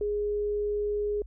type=tone; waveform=sine; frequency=414.8 Hz; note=G#4; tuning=2 cents flat; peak=-26 dBFS; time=0.01-1.22 s; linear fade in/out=2 ms; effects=added 50 Hz sine -41 dBFS peak until 1.26 s